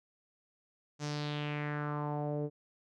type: tone with low-pass filter sweep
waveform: sawtooth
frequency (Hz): 147.9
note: D3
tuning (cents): +13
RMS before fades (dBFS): -36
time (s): 0.99-2.5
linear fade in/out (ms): 50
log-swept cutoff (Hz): 6500 to 440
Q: 3.1
effects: none